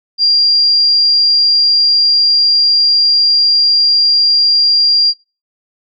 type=tone; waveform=sine; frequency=4776 Hz; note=D8; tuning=28 cents sharp; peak=-7 dBFS; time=0.18-5.14 s; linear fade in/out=50 ms; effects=noise-tail reverb RT60 0.3 s tail -21 dB re dry